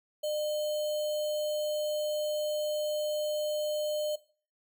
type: tone with sample-and-hold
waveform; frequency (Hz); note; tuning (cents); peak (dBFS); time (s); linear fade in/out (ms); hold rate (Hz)
sine; 604; D5; +48; -29; 0.23-4.16; 10; 3675
effects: noise-tail reverb RT60 0.4 s tail -17 dB re dry